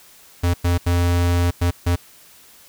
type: tone bursts at uneven times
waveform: square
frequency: 87.31 Hz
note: F2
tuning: in tune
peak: -16 dBFS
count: 5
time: 0.43-0.54 / 0.64-0.78 / 0.86-1.51 / 1.61-1.71 / 1.86-1.96 s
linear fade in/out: 10 ms
effects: white hiss -48 dBFS RMS until 2.68 s